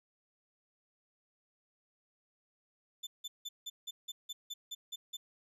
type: tone bursts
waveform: 35% pulse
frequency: 3520 Hz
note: A7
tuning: in tune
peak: -37 dBFS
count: 11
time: 3.03-5.17 s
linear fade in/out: 10 ms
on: 40 ms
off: 170 ms
effects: resampled to 32000 Hz